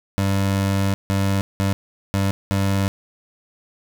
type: tone bursts at uneven times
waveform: 25% pulse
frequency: 98 Hz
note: G2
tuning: in tune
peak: -14 dBFS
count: 5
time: 0.18-0.94 / 1.1-1.41 / 1.6-1.73 / 2.14-2.31 / 2.51-2.88 s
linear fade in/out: 0 ms
effects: none